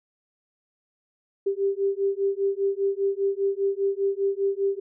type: beating tone pair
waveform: sine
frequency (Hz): 392 / 397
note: G4 / G4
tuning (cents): 0 / +22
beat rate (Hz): 5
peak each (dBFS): -25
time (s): 1.46-4.8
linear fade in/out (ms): 10
effects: none